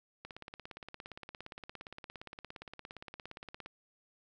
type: click train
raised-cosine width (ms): 0.3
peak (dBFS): -29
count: 60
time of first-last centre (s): 0.25-3.66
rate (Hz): 17.3
effects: none